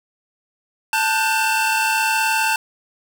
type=tone cluster; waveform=45% pulse; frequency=883 / 1460 / 1561 / 2688 Hz; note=A5 / F#6 / G6 / E7; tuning=+6 / -24 / -8 / +33 cents; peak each=-20 / -26 / -24 / -22 dBFS; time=0.93-2.56 s; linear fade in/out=2 ms; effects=none